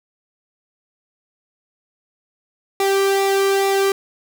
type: tone with flanger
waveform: sawtooth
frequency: 392 Hz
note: G4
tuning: in tune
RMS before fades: -17 dBFS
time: 2.8-3.92 s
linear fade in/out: 2 ms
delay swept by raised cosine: 0.65 to 1.16 ms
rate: 2.3 Hz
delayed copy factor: -0.6
effects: none